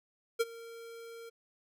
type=tone with ADSR envelope; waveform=square; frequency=461.2 Hz; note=A#4; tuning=19 cents flat; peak=-25 dBFS; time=0.39-1.3 s; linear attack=18 ms; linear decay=33 ms; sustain=-21 dB; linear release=15 ms; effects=none